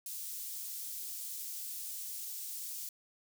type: high-pass noise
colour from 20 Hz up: white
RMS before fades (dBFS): -42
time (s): 0.06-2.89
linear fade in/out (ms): 2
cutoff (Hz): 5800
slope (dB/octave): 12
effects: none